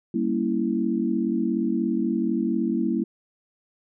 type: chord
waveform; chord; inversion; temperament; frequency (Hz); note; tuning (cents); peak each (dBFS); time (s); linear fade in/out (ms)
sine; G diminished seventh; none; equal; 196 / 233.1 / 277.2 / 329.6; G3 / Bb3 / Db4 / Fb4; 0 / 0 / 0 / 0; -28 / -25 / -30 / -26; 0.14-3.04; 5
effects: none